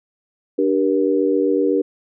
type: tone cluster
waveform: sine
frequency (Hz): 294.1 / 388.1 / 475.9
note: D4 / G4 / A#4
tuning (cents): +3 / -17 / +36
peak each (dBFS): -19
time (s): 0.58-1.82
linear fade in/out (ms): 10
effects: none